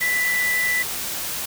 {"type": "tone in noise", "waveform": "sine", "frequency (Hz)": 1981, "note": "B6", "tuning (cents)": 5, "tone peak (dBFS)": -19, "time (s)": [0.01, 0.83], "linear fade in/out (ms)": 10, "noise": "white", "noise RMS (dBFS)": -28, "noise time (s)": [0, 1.46], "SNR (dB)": 6, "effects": []}